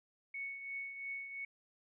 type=tone with tremolo; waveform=sine; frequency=2217 Hz; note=C#7; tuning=in tune; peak=-38 dBFS; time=0.34-1.45 s; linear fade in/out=5 ms; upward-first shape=triangle; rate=2.9 Hz; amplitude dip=60%; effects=none